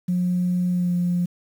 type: tone with pitch glide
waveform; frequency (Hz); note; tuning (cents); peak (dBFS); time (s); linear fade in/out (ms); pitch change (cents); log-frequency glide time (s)
sine; 179.2 to 176.33; F3 to F3; +45 to +17; -18; 0.08-1.26; 10; -28; 0.7-0.93
effects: tanh soft clip ceiling -14 dBFS + 8-bit